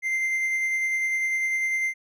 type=tone with tremolo; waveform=triangle; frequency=2087 Hz; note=C7; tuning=5 cents flat; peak=-20 dBFS; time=0.02-1.94 s; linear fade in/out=50 ms; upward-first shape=sine; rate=10 Hz; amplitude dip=25%; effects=none